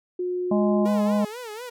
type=tone; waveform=sine; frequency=360.1 Hz; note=F#4; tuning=47 cents flat; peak=-24 dBFS; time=0.19-0.86 s; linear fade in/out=5 ms
type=harmonic tone; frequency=207.7 Hz; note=G#3; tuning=in tune; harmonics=1 / 3 / 4 / 5; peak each=-20 / -25 / -34 / -34 dBFS; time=0.51-1.25 s; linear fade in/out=5 ms
type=tone with vibrato; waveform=sawtooth; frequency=458.6 Hz; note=A#4; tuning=28 cents flat; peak=-30 dBFS; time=0.85-1.7 s; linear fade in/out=10 ms; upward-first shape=sine; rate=4.1 Hz; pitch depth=160 cents each way
effects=none